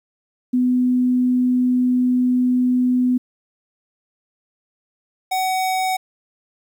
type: tone pair in turn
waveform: sine / square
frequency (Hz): 250.3 / 750.1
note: B3 / F#5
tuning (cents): +23 / +23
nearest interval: octave + perfect fifth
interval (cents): 1900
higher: second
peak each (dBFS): -14 / -19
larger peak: first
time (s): 0.53-3.18 / 5.31-5.97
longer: first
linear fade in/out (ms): 10
effects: 9-bit